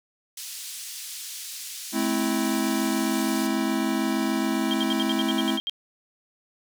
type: band-pass noise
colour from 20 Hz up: white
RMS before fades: -37 dBFS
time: 0.37-3.47 s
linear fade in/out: 5 ms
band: 3200 to 10000 Hz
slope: 12 dB/octave
type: chord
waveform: square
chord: A minor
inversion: none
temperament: equal with one note detuned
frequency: 214.9 / 261.6 / 329.6 Hz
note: A3 / C4 / E4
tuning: -41 / 0 / 0 cents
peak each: -28 dBFS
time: 1.92-5.6 s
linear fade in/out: 50 ms
type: tone bursts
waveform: sine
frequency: 3199 Hz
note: G7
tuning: 34 cents sharp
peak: -25 dBFS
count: 11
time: 4.71-5.696 s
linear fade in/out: 0 ms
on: 26 ms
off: 70 ms
effects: none